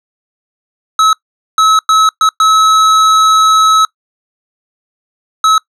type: tone bursts at uneven times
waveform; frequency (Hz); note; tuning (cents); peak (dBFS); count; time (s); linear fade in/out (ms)
square; 1292; E6; -35; -6; 6; 0.99-1.13 / 1.58-1.79 / 1.89-2.09 / 2.21-2.29 / 2.4-3.85 / 5.44-5.58; 2
effects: noise-tail reverb RT60 0.1 s tail -23 dB re dry + low-pass 7000 Hz 12 dB/octave